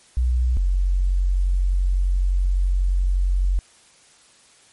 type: tone pair in turn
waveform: sine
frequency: 61.2 / 45.85 Hz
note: B1 / F#1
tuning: -15 / -15 cents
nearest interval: perfect fourth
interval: 500 cents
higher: first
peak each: -16 dBFS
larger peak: neither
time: 0.17-0.57 / 0.57-3.59 s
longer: second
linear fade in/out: 0 ms
effects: white hiss -53 dBFS RMS until 4.72 s + MP3 48 kbps